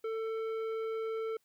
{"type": "tone with tanh clipping", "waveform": "sine", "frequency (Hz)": 445.6, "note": "A4", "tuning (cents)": 22, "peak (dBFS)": -35, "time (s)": [0.04, 1.37], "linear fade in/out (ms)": 5, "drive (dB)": 11, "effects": ["white hiss -75 dBFS RMS until 1.44 s"]}